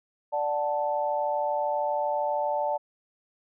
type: chord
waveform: sine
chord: D major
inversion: none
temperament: equal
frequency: 587.3 / 740 / 880 Hz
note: D5 / F#5 / A5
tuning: 0 / 0 / 0 cents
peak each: -28 / -32 / -28 dBFS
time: 0.32-2.78 s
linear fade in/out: 20 ms
effects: none